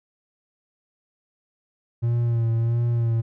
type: tone with vibrato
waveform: triangle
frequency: 116.54 Hz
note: A#2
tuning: in tune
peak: -17 dBFS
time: 2.02-3.22 s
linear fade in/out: 20 ms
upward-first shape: sine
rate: 1.5 Hz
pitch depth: 35 cents each way
effects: none